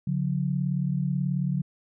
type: tone pair together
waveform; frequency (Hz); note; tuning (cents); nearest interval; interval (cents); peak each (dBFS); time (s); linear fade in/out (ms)
sine; 141.8 / 180.26; C#3 / F#3; +40 / -45; major third; 415; -26 / -27; 0.07-1.62; 5
effects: none